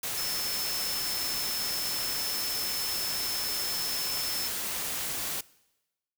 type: tone in noise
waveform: sine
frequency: 5274 Hz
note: E8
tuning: in tune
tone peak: -33 dBFS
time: 0.17-4.48 s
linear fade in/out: 5 ms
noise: white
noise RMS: -33 dBFS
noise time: 0.03-5.41 s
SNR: -3 dB
effects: noise-tail reverb RT60 1.0 s tail -22 dB re dry